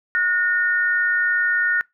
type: tone pair together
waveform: sine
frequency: 1451.7 / 1829 Hz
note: F#6 / A#6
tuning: -33 / -33 cents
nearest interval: major third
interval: 400 cents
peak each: -19 / -20 dBFS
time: 0.15-1.81 s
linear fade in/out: 0 ms
effects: noise-tail reverb RT60 0.2 s tail -24 dB re dry